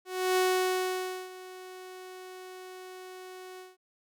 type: tone with ADSR envelope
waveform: sawtooth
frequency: 370 Hz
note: F#4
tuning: in tune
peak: -19 dBFS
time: 0.05-3.77 s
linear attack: 320 ms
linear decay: 920 ms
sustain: -20 dB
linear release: 180 ms
effects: none